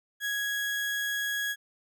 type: tone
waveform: 35% pulse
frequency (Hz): 1661.2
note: G#6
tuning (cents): 0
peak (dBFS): -27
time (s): 0.2-1.56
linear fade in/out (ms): 50
effects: none